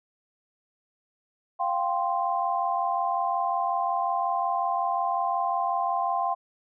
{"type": "chord", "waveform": "sine", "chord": "F suspended second", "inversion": "none", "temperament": "equal", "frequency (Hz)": [698.5, 784, 1046.5], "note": ["F5", "G5", "C6"], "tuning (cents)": [0, 0, 0], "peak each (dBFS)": -28, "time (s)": [1.59, 6.35], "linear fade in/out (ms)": 20, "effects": []}